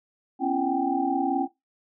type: tone cluster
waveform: sine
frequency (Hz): 249.7 / 274.3 / 337.9 / 766 / 805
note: B3 / C#4 / E4 / G5 / G5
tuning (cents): +19 / -18 / +43 / -40 / +46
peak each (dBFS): -34 / -26 / -30 / -27 / -31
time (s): 0.39-1.48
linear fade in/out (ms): 50
effects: noise-tail reverb RT60 0.2 s tail -21 dB re dry